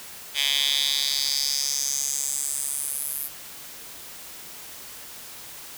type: tone with high-pass filter sweep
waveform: 10% pulse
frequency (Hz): 140.2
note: C#3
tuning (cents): +20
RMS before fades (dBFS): -26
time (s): 0.34-3.3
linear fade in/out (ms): 50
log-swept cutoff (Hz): 2900 to 12000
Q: 3.8
effects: white hiss -41 dBFS RMS until 5.77 s